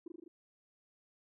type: tone with echo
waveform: sine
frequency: 336.3 Hz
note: E4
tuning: 35 cents sharp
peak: -40 dBFS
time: 0.06-0.08 s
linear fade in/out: 5 ms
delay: 40 ms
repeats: 5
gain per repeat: -2 dB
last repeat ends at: 0.28 s
effects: tanh soft clip ceiling -38 dBFS